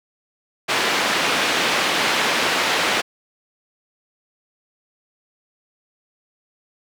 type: band-pass noise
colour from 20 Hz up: white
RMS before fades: -20 dBFS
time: 0.68-3.02 s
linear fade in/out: 20 ms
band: 230 to 3000 Hz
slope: 12 dB/octave
effects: none